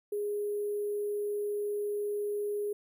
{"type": "tone with sample-and-hold", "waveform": "sine", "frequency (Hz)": 412.8, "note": "G#4", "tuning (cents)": -10, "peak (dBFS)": -30, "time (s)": [0.12, 2.73], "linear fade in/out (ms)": 5, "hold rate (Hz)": 11025, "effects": []}